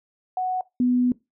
sine tone pair in turn, 740 / 247.9 Hz, F#5 / B3, 0 / +7 cents, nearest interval octave + perfect fifth, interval 1893 cents, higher first, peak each -22 / -17 dBFS, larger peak second, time 0.37-0.61 / 0.8-1.12 s, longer second, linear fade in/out 2 ms, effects noise-tail reverb RT60 0.2 s tail -20 dB re dry

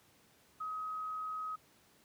sine tone, 1266 Hz, D#6, 30 cents sharp, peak -37 dBFS, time 0.6-1.56 s, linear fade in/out 10 ms, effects pink hiss -66 dBFS RMS until 2.04 s + high-pass 100 Hz 12 dB/octave

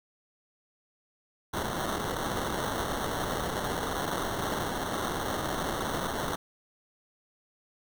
white noise with sample-and-hold, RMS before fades -32 dBFS, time 1.53-6.36 s, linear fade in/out 10 ms, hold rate 2450 Hz, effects none

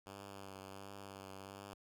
5% pulse tone with vibrato, 98 Hz, G2, in tune, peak -38 dBFS, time 0.06-1.74 s, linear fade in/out 5 ms, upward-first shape triangle, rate 1.4 Hz, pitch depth 34 cents each way, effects none

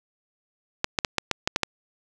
clicks, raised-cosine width 0.2 ms, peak -4 dBFS, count 8, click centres 0.844 / 0.988 / 1.048 / 1.183 / 1.313 / 1.475 / 1.561 / 1.633 s, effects none

